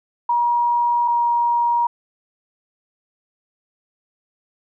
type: tone pair in turn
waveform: sine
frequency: 954 / 948.5 Hz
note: A#5 / A#5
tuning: +40 / +30 cents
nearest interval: unison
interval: 10 cents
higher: first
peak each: -15 dBFS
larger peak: neither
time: 0.29-1.08 / 1.08-1.87 s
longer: neither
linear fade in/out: 5 ms
effects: none